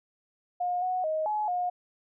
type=tone with pitch steps; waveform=sine; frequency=715 / 736 / 627 / 848 / 717 Hz; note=F5 / F#5 / D#5 / G#5 / F5; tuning=+41 / -9 / +13 / +36 / +45 cents; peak=-26 dBFS; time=0.6-1.7 s; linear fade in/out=10 ms; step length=220 ms; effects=none